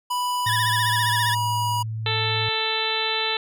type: tone with pitch glide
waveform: square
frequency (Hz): 987.8 to 968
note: B5 to B5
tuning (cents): 0 to -35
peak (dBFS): -23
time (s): 0.1-1.83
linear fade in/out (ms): 10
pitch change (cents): -35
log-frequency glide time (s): 0.64-1.27
type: tone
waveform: sine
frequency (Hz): 110.6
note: A2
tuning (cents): +9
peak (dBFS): -26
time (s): 0.46-2.49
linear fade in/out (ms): 5
type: tone with vibrato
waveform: 25% pulse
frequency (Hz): 1760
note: A6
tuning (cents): 0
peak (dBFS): -19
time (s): 0.46-1.35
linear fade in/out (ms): 10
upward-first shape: sine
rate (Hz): 15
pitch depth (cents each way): 96
type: harmonic tone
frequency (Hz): 441.7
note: A4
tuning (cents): +7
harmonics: 1 / 2 / 3 / 4 / 5 / 6 / 7 / 8 / 9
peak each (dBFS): -31 / -30 / -33 / -32 / -33 / -30 / -32 / -29 / -28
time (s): 2.06-3.37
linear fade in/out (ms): 2
effects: none